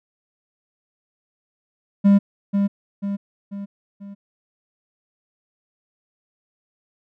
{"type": "tone with echo", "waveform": "triangle", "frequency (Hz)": 200, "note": "G3", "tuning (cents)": 35, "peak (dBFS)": -8, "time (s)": [2.04, 2.19], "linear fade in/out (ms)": 20, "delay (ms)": 490, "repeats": 4, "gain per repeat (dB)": -6, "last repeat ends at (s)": 4.15, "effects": []}